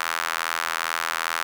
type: tone with high-pass filter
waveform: sawtooth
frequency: 82.41 Hz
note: E2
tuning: in tune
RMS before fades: -27 dBFS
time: 0-1.43 s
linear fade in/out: 0 ms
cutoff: 1300 Hz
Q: 2
effects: none